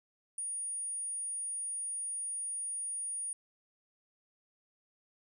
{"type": "tone", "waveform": "sine", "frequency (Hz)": 9540, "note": "D9", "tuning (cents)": 26, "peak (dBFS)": -35, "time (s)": [0.38, 3.33], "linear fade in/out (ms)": 2, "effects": []}